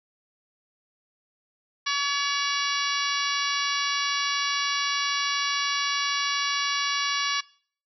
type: harmonic tone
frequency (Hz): 567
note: C#5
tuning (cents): +39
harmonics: 2 / 3 / 4 / 5 / 6 / 7 / 8 / 9 / 10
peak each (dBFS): -29 / -31 / -32 / -33 / -34 / -34 / -35 / -36 / -36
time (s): 1.86-7.41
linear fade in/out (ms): 10
effects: noise-tail reverb RT60 0.5 s tail -22 dB re dry